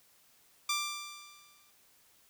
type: tone with exponential decay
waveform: 10% pulse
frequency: 1181 Hz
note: D6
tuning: 9 cents sharp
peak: -20 dBFS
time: 0.69-1.71 s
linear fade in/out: 5 ms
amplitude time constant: 220 ms
effects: white hiss -65 dBFS RMS until 2.29 s